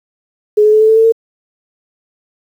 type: tone with pitch steps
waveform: sine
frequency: 421.3 / 426.4 / 431.6 / 436.9 / 442.2 / 447.6 / 453.1 Hz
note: G#4 / G#4 / A4 / A4 / A4 / A4 / A#4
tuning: +25 / +46 / -33 / -12 / +9 / +30 / -49 cents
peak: -5 dBFS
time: 0.57-1.123 s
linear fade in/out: 10 ms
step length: 79 ms
effects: 7-bit